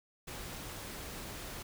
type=noise; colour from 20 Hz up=pink; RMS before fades=-44 dBFS; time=0.27-1.63 s; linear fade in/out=10 ms; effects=none